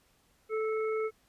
harmonic tone, 437.4 Hz, A4, 10 cents flat, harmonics 1 / 3 / 5, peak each -29 / -39 / -43 dBFS, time 0.49-1.11 s, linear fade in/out 50 ms, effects pink hiss -68 dBFS RMS until 1.28 s + resampled to 32000 Hz

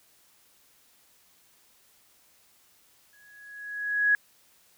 sine tone with exponential growth, 1670 Hz, G#6, 9 cents sharp, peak -17 dBFS, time 3.13-4.15 s, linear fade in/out 1 ms, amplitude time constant 220 ms, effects white hiss -62 dBFS RMS until 4.77 s

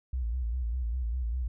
sine tone with vibrato, 60 Hz, B1, 49 cents flat, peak -28 dBFS, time 0.13-1.48 s, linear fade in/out 5 ms, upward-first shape square, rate 5 Hz, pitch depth 100 cents each way, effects none

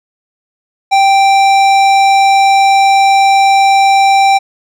sine tone with hard clipping, 784 Hz, G5, in tune, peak -7 dBFS, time 0.91-4.39 s, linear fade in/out 20 ms, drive 14 dB, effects none

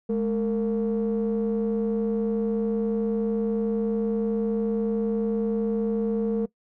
triangle ring-modulated tone, 123.47 Hz, B2, in tune, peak -16 dBFS, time 0.09-6.46 s, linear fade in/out 10 ms, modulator 335 Hz, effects noise-tail reverb RT60 0.1 s tail -21 dB re dry + tanh soft clip ceiling -16 dBFS

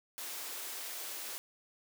white high-pass noise, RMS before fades -42 dBFS, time 0.18-1.38 s, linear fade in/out 0 ms, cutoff 310 Hz, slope 24 dB/octave, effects none

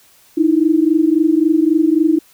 sine tone pair together, 305.9 / 329.6 Hz, D#4 / E4, -29 / 0 cents, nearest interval minor second, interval 129 cents, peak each -13 dBFS, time 0.37-2.19 s, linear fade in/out 10 ms, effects white hiss -50 dBFS RMS until 2.33 s

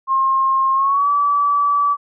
sine tone with pitch glide, 1068 to 1151.3 Hz, C6 to D6, +35 to -35 cents, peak -13 dBFS, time 0.07-1.97 s, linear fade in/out 50 ms, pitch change +130 cents, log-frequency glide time 0.74-1.09 s, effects none

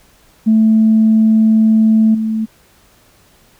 sine tone with level steps, 220 Hz, A3, in tune, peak -6 / -14 dBFS, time 0.46-2.46 s, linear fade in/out 20 ms, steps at 2.14 s, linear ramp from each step 10 ms, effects tanh soft clip ceiling -2 dBFS + pink hiss -50 dBFS RMS until 3.59 s

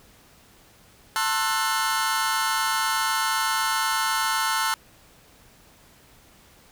sawtooth chord, F# half-diminished seventh, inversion first, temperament just, 888 / 1065.6 / 1332 / 1480 Hz, A5 / C6 / E6 / F#6, +16 / +31 / +18 / 0 cents, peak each -23 / -25 / -23 / -25 dBFS, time 1.16-4.74 s, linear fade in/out 0 ms, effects pink hiss -54 dBFS RMS until 6.71 s

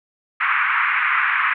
pink band-pass noise, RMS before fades -19 dBFS, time 0.4-1.54 s, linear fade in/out 10 ms, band 1100 to 2400 Hz, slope 48 dB/octave, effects none

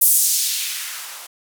violet noise with band-pass filter sweep, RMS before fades -20 dBFS, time 0.01-1.27 s, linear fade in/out 10 ms, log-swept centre 12000 to 610 Hz, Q 1.2, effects none

